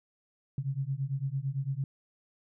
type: beating tone pair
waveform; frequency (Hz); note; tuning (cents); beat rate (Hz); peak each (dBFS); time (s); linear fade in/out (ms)
sine; 132 / 140.9; C3 / C#3; +16 / +29; 8.9; -33 / -33; 0.58-1.84; 2
effects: none